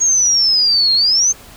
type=exponential two-way sweep; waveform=sine; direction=down then up; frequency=6640 to 4186 to 6420 Hz; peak=-10 dBFS; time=0-1.33 s; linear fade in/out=20 ms; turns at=0.94 s; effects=pink hiss -40 dBFS RMS until 1.56 s